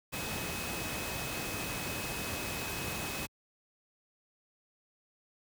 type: tone in noise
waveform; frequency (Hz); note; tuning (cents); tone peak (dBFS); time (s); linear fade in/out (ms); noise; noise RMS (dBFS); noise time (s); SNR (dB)
sine; 2550; D#7; +42; -43; 0.12-3.27; 20; pink; -37; 0.12-3.27; -9
effects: high-pass 60 Hz 12 dB/octave